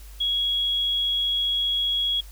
sine tone, 3325 Hz, G#7, 1 cent sharp, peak -21 dBFS, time 0.2-2.21 s, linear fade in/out 10 ms, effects added 50 Hz sine -40 dBFS peak until 2.31 s + white hiss -51 dBFS RMS until 2.31 s

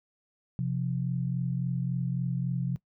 sine tone pair together, 130.2 / 173.8 Hz, C3 / F3, -8 / -8 cents, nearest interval perfect fourth, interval 500 cents, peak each -29 / -31 dBFS, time 0.59-2.76 s, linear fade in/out 0 ms, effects noise-tail reverb RT60 0.1 s tail -20 dB re dry

